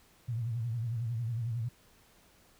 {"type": "tone with vibrato", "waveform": "sine", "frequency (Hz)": 116.3, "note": "A#2", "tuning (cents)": -4, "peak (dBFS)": -31, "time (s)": [0.28, 1.69], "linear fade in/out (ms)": 10, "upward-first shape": "sine", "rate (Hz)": 11, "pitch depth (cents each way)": 100, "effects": ["pink hiss -63 dBFS RMS until 2.59 s"]}